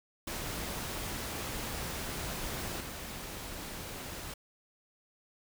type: noise with level steps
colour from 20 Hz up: pink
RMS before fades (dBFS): -38 / -42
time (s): 0.27-4.34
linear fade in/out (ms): 5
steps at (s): 2.8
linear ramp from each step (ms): 10
effects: none